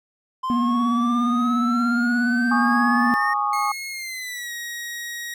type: exponential sweep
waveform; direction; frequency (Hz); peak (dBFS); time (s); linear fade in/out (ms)
triangle; up; 1032 to 1855; -21; 0.43-3.34; 10
type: tone with vibrato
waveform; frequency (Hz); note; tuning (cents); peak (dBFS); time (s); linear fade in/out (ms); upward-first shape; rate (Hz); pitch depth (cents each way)
triangle; 240; B3; -49; -17; 0.5-3.14; 0; sine; 17; 40
type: chord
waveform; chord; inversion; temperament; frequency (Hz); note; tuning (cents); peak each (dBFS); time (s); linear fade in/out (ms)
sine; Ab suspended fourth; none; equal with one note detuned; 830.6 / 1108.7 / 1228.1; Ab5 / Db6 / Eb6; 0 / 0 / -23; -24; 2.51-3.72; 5
type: tone with pitch glide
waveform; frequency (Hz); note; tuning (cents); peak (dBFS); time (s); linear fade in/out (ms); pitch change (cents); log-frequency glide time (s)
sawtooth; 2162 to 1893; C#7 to A#6; -44 to +26; -26; 3.53-5.34; 2; -230; 3.9-4.52
effects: none